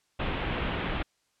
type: low-pass noise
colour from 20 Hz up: pink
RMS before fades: -31 dBFS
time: 0.19-1.03 s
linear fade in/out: 10 ms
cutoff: 3400 Hz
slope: 48 dB/octave
effects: white hiss -72 dBFS RMS until 1.4 s + low-pass 8000 Hz 12 dB/octave